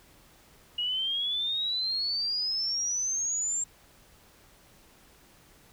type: exponential sweep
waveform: sine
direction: up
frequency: 2878 to 7459 Hz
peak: -27 dBFS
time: 0.78-3.64 s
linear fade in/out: 5 ms
effects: pink hiss -58 dBFS RMS until 5.72 s